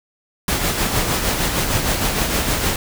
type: noise with tremolo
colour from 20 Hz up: pink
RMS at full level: -18 dBFS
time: 0.48-2.76 s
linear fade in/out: 2 ms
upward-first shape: sine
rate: 6.5 Hz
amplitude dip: 40%
effects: none